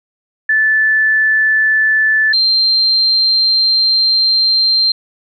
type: tone pair in turn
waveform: sine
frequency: 1748 / 4157 Hz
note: A6 / C8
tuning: -12 / -12 cents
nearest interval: octave + minor third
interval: 1500 cents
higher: second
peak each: -9 dBFS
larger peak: neither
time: 0.49-2.33 / 2.33-4.92 s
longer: second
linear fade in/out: 5 ms
effects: none

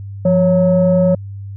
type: tone pair together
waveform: sine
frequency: 174.61 / 554.4 Hz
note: F3 / C#5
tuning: 0 / 0 cents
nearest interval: octave + minor sixth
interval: 2000 cents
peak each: -11 dBFS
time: 0.25-1.15 s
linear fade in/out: 5 ms
effects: tanh soft clip ceiling -4 dBFS + added 99 Hz sine -26 dBFS peak until 1.56 s

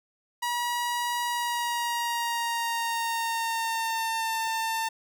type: tone with pitch glide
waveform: sawtooth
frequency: 962 to 897.6 Hz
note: B5 to A5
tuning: -46 to +34 cents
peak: -23 dBFS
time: 0.42-4.89 s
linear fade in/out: 10 ms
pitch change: -120 cents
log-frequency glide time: 1.23-4.28 s
effects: none

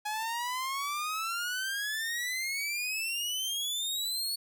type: exponential sweep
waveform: sawtooth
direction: up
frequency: 834 to 4445 Hz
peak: -28 dBFS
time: 0.05-4.36 s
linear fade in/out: 10 ms
effects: none

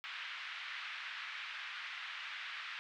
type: band-pass noise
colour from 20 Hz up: pink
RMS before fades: -45 dBFS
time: 0.04-2.79 s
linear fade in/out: 0 ms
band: 1400 to 3400 Hz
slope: 24 dB/octave
effects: none

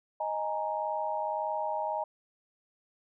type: chord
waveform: sine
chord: D# suspended fourth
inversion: none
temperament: equal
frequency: 622.3 / 830.6 / 932.3 Hz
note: D#5 / G#5 / A#5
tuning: 0 / 0 / 0 cents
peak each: -34 dBFS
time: 0.2-2.04 s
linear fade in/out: 5 ms
effects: none

